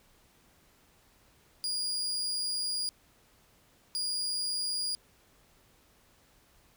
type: tone bursts at uneven times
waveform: 35% pulse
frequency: 4855 Hz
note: D#8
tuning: 43 cents flat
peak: -29 dBFS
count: 2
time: 1.64-2.89 / 3.95-4.95 s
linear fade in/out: 0 ms
effects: pink hiss -64 dBFS RMS until 6.76 s